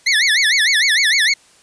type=tone with vibrato; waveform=25% pulse; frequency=1953 Hz; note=B6; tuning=20 cents flat; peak=-8 dBFS; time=0.06-1.34 s; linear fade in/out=10 ms; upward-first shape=sine; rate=6.6 Hz; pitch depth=240 cents each way; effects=white hiss -50 dBFS RMS until 1.62 s + resampled to 22050 Hz